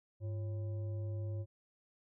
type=tone with frequency modulation; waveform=sine; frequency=101.8 Hz; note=G#2; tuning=34 cents flat; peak=-36 dBFS; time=0.2-1.46 s; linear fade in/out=50 ms; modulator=448 Hz; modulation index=0.34; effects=none